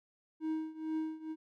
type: tone with tremolo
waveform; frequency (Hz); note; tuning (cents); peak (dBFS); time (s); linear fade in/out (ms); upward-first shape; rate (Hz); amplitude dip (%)
triangle; 315.7; D#4; +25; -29; 0.4-1.36; 50; triangle; 2.2; 90
effects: none